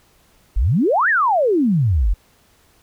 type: exponential two-way sweep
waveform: sine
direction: up then down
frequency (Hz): 41.2 to 1909 to 41.2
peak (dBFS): -13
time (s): 0.56-2.14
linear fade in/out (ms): 10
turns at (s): 1.09
effects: pink hiss -56 dBFS RMS until 2.82 s